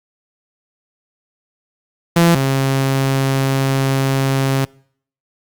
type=tone pair in turn; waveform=sawtooth; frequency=169.5 / 135.09 Hz; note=E3 / C#3; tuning=+49 / -44 cents; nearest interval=major third; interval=393 cents; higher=first; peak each=-5 / -10 dBFS; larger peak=first; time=2.16-2.35 / 2.35-4.65 s; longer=second; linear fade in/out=5 ms; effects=noise-tail reverb RT60 0.6 s tail -25 dB re dry + Opus 48 kbps